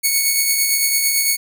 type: tone with tremolo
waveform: 5% pulse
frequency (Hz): 2217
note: C#7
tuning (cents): 0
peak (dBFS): -3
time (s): 0.03-1.37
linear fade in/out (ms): 20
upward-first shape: triangle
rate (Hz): 8.9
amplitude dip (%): 40
effects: none